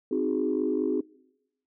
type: chord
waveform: sine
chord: Ab dominant seventh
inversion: first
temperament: equal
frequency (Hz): 261.6 / 311.1 / 370 / 415.3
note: C4 / Eb4 / Gb4 / Ab4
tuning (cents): 0 / 0 / 0 / 0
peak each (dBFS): -29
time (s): 0.11-1.01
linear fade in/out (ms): 5
effects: noise-tail reverb RT60 1.0 s tail -25 dB re dry + tanh soft clip ceiling -15 dBFS